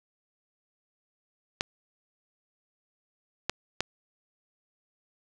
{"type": "clicks", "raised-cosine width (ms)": 0.2, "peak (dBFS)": -9, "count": 3, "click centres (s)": [1.609, 3.496, 3.806], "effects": []}